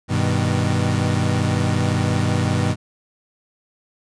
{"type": "chord", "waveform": "30% pulse", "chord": "G augmented", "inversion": "none", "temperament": "equal", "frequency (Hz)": [98, 123.47, 155.56], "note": ["G2", "B2", "D#3"], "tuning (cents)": [0, 0, 0], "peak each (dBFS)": [-18, -19, -21], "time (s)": [0.08, 2.76], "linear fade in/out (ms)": 50, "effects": ["resampled to 22050 Hz"]}